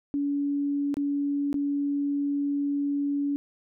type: tone with dropouts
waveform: sine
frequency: 284.6 Hz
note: C#4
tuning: 46 cents sharp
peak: -24 dBFS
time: 0.14-3.36 s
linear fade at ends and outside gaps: 0 ms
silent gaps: 0.942-0.969 / 1.529-1.542 s
effects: none